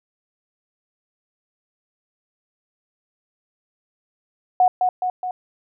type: tone with echo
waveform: sine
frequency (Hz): 733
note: F#5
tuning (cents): -16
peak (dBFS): -11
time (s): 4.6-4.68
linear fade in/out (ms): 2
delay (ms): 210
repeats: 3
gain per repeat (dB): -4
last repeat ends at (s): 5.31
effects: none